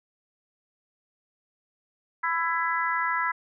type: harmonic tone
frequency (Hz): 332.8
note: E4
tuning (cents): +17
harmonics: 3 / 4 / 5 / 6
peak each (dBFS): -28 / -29 / -30 / -31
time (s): 2.23-3.32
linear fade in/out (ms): 10
effects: none